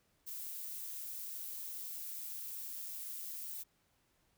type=noise with amplitude modulation; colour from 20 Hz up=violet; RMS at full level=-43 dBFS; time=0.26-3.64 s; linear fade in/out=20 ms; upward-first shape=sine; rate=156 Hz; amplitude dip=25%; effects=pink hiss -75 dBFS RMS until 4.37 s